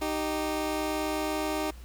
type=tone pair together; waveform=20% pulse; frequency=309 / 389.3 Hz; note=D#4 / G4; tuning=-12 / -12 cents; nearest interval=major third; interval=400 cents; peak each=-25 / -28 dBFS; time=0.01-1.71 s; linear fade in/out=10 ms; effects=added 60 Hz sine -43 dBFS peak until 1.84 s + pink hiss -55 dBFS RMS until 1.84 s